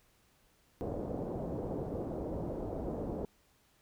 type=low-pass noise; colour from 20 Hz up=white; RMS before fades=-38 dBFS; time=0.81-3.25 s; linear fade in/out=0 ms; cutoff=590 Hz; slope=24 dB/octave; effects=pink hiss -69 dBFS RMS until 3.81 s